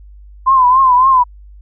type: tone with vibrato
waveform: sine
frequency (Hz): 1028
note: C6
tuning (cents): -31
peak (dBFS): -6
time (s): 0.46-1.24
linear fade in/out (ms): 20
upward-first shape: triangle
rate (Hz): 3.6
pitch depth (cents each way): 95
effects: added 50 Hz sine -35 dBFS peak until 1.61 s